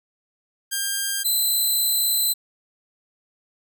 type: tone pair in turn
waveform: 5% pulse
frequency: 1601 / 4034 Hz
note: G6 / B7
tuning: +36 / +36 cents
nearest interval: octave + major third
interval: 1600 cents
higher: second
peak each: -12 dBFS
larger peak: neither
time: 0.71-1.24 / 1.24-2.34 s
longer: second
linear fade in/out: 20 ms
effects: none